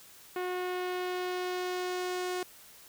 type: tone with low-pass filter sweep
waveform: sawtooth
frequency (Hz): 363.1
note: F#4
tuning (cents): -33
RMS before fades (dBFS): -34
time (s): 0.36-2.43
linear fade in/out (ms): 2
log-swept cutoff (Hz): 2400 to 9200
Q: 0.91
effects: white hiss -54 dBFS RMS until 2.88 s